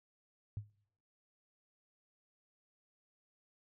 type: tone with exponential decay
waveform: sine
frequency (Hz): 104.6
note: G#2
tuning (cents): +13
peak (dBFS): -34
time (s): 0.57-0.7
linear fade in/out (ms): 0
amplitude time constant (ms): 28
effects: noise-tail reverb RT60 0.8 s tail -26 dB re dry